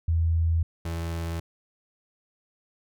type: tone pair in turn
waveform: sine / 35% pulse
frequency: 82.41 / 83.37 Hz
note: E2 / E2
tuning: 0 / +20 cents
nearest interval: unison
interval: 20 cents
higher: second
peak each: -20 / -27 dBFS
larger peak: first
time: 0.08-0.63 / 0.85-1.4 s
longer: neither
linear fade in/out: 5 ms
effects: none